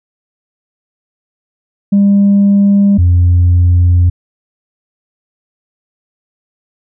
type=tone pair in turn; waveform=sine; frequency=200.4 / 88.04 Hz; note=G3 / F2; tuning=+38 / +14 cents; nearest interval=octave + major second; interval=1424 cents; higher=first; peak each=-3 dBFS; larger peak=neither; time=1.92-2.98 / 2.98-4.1 s; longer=second; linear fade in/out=10 ms; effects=tanh soft clip ceiling -3 dBFS